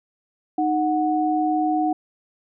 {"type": "tone pair together", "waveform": "sine", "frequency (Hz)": [309.3, 737], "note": ["D#4", "F#5"], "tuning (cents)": [-10, -7], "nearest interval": "octave + minor third", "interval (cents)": 1503, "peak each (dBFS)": -21, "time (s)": [0.58, 1.93], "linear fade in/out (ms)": 5, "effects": []}